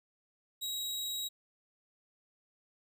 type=tone; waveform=sawtooth; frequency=3831 Hz; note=A#7; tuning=47 cents sharp; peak=-32 dBFS; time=0.61-1.29 s; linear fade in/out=20 ms; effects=none